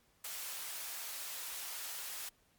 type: high-pass noise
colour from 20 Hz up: white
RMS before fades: -43 dBFS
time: 0.24-2.29 s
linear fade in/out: 5 ms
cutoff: 680 Hz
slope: 12 dB/octave
effects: pink hiss -71 dBFS RMS until 2.58 s + MP3 96 kbps